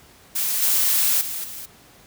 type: noise with level steps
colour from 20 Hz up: blue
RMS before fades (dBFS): -23 / -19 / -29 / -35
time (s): 0.35-1.66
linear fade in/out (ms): 10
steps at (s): 0.62 / 1.21 / 1.44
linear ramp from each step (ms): 2
effects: pink hiss -50 dBFS RMS until 2.06 s + high-pass 60 Hz 12 dB/octave